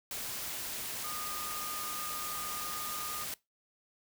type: tone in noise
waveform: sine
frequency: 1223 Hz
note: D#6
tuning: 30 cents flat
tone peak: -41 dBFS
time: 1.04-3.24 s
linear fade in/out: 2 ms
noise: white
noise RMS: -39 dBFS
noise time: 0.11-3.34 s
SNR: -5 dB
effects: noise-tail reverb RT60 0.2 s tail -21 dB re dry